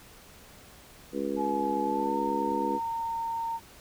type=harmonic tone; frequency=69.3 Hz; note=C#2; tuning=in tune; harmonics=3 / 4 / 5 / 6 / 7; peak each=-36 / -33 / -34 / -37 / -34 dBFS; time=1.12-2.8 s; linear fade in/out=50 ms
type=tone with pitch glide; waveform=sine; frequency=850 to 916.3 Hz; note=G#5 to A#5; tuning=+40 to -30 cents; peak=-29 dBFS; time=1.36-3.6 s; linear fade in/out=50 ms; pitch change=+130 cents; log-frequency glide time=1.82-2.19 s
effects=pink hiss -52 dBFS RMS until 3.8 s